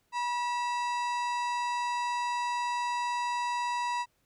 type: harmonic tone with a mistuned harmonic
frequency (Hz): 969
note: B5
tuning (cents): -33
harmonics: 1 / 2 / 3 / 4 / 5 / 6 / 7 / 8 / 10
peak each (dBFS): -29 / -40 / -42 / -46 / -47 / -54 / -53 / -54 / -58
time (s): 0.12-4.06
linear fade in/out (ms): 50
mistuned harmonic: 3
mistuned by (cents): -150
effects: pink hiss -73 dBFS RMS until 4.25 s